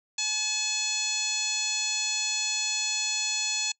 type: harmonic tone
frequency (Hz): 856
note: A5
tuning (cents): -48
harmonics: 1 / 2 / 3 / 4 / 5 / 6 / 7 / 8 / 9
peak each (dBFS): -44 / -44 / -33 / -35 / -32 / -41 / -34 / -32 / -39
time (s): 0.18-3.72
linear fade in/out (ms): 5
effects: noise-tail reverb RT60 0.1 s tail -26 dB re dry